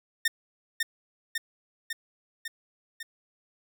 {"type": "tone with echo", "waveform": "sawtooth", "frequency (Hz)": 1821, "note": "A#6", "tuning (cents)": -41, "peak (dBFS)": -18, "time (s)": [0.25, 0.28], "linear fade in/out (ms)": 5, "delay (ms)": 550, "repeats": 5, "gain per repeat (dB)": -3, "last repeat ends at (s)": 3.03, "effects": []}